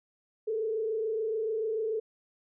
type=tone with frequency modulation; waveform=sine; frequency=440 Hz; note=A4; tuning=in tune; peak=-28 dBFS; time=0.47-2 s; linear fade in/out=10 ms; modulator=26.9 Hz; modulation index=0.71; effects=none